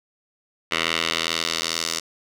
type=tone with band-pass filter sweep; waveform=10% pulse; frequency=82.41 Hz; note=E2; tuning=in tune; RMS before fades=-25 dBFS; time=0.71-2 s; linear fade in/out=10 ms; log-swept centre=2600 to 5700 Hz; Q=1.4; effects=none